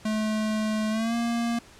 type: tone with pitch glide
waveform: square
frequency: 215.9 to 234.1 Hz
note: A3 to A#3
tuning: -33 to +8 cents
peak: -25 dBFS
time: 0.05-1.59 s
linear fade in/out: 5 ms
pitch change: +141 cents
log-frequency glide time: 0.9-1.15 s
effects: pink hiss -51 dBFS RMS until 1.79 s + low-pass 9000 Hz 12 dB/octave